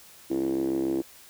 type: tone with band-pass filter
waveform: 5% pulse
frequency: 67 Hz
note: C2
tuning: 42 cents sharp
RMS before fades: -27 dBFS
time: 0.3-1.02 s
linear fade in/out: 10 ms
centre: 320 Hz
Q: 8.4
effects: white hiss -51 dBFS RMS until 1.29 s